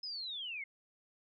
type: linear sweep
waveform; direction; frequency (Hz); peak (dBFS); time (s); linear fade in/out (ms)
sine; down; 5150 to 2093; -39; 0.03-0.64; 5
effects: none